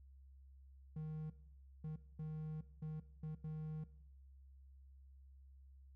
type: tone bursts at uneven times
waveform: triangle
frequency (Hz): 155.56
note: D#3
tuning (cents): 0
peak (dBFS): -40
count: 6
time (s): 0.96-1.3 / 1.84-1.96 / 2.19-2.61 / 2.82-3 / 3.23-3.35 / 3.44-3.84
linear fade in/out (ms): 5
effects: noise-tail reverb RT60 0.7 s tail -17 dB re dry + added 67 Hz sine -58 dBFS peak until 5.95 s